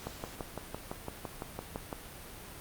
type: click train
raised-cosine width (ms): 1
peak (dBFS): -22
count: 12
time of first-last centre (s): 0.07-1.928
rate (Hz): 5.92
effects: pink hiss -47 dBFS RMS until 2.6 s + Opus 48 kbps